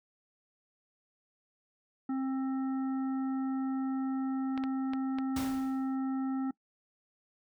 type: harmonic tone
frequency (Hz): 265.3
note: C4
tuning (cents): +24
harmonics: 1 / 3 / 5 / 7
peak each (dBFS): -30 / -44 / -47 / -58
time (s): 2.09-6.51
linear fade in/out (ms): 5
type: clicks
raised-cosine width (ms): 0.3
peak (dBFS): -24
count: 4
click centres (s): 4.577 / 4.638 / 4.935 / 5.186
type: noise with exponential decay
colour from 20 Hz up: pink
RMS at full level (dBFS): -37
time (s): 5.36-5.96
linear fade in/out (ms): 5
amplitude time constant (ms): 130
effects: noise-tail reverb RT60 0.1 s tail -22 dB re dry